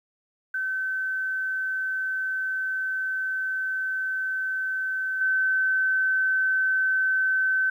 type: tone with level steps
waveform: sine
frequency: 1532 Hz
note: G6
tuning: 40 cents flat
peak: -25 / -20 dBFS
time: 0.54-7.7 s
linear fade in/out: 5 ms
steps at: 5.21 s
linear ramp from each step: 2 ms
effects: 10-bit